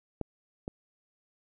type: clicks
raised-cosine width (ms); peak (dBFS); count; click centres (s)
2; -19 / -22; 2; 0.213 / 0.679
effects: none